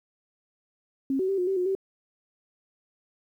sine tone with pitch steps, 269.7 / 376.7 / 390.1 / 360 / 385.7 / 361.2 / 385.4 Hz, C#4 / F#4 / G4 / F#4 / G4 / F#4 / G4, -47 / +31 / -8 / -47 / -28 / -42 / -29 cents, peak -23 dBFS, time 1.1-1.751 s, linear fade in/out 2 ms, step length 93 ms, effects 10-bit

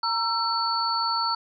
sine tone cluster, 926 / 1339 / 4460 Hz, A#5 / E6 / C#8, -12 / +27 / +10 cents, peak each -27 dBFS, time 0.03-1.35 s, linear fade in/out 5 ms, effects none

